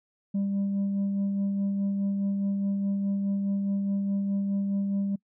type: tone with tremolo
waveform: sine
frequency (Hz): 198.3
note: G3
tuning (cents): +20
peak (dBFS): -21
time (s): 0.34-5.16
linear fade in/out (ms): 10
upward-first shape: sine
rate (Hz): 4.8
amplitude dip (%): 35
effects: noise-tail reverb RT60 0.1 s tail -26 dB re dry + tanh soft clip ceiling -23 dBFS